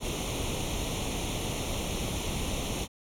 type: noise with comb filter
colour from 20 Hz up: pink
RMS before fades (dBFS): -32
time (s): 0-2.88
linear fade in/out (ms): 50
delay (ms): 0.31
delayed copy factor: +0.75
effects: low-pass 11000 Hz 12 dB/octave